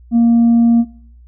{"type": "tone with tanh clipping", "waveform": "sine", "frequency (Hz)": 233.5, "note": "A#3", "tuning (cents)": 3, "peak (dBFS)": -8, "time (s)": [0.11, 0.85], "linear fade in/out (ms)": 50, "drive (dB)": 1, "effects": ["noise-tail reverb RT60 0.6 s tail -20 dB re dry", "added 60 Hz sine -39 dBFS peak until 1.27 s"]}